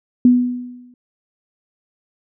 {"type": "tone with exponential decay", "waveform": "sine", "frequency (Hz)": 246.9, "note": "B3", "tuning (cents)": 0, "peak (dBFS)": -5, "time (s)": [0.25, 0.94], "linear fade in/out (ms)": 2, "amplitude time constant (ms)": 150, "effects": []}